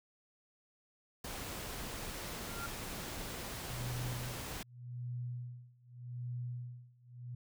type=noise; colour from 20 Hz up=pink; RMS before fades=-43 dBFS; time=1.24-4.63 s; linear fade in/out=5 ms
type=tone with exponential growth; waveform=sine; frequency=1386 Hz; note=F6; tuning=14 cents flat; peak=-38 dBFS; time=2.29-2.66 s; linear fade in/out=0 ms; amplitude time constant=80 ms
type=tone with tremolo; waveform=sine; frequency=122.3 Hz; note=B2; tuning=16 cents flat; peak=-37 dBFS; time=3.7-7.35 s; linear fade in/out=5 ms; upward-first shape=sine; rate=0.84 Hz; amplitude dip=95%
effects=none